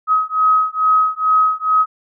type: beating tone pair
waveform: sine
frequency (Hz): 1268 / 1270.3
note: D#6 / D#6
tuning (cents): +32 / +36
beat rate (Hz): 2.3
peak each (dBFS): -15 / -15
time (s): 0.07-1.86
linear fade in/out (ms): 50
effects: none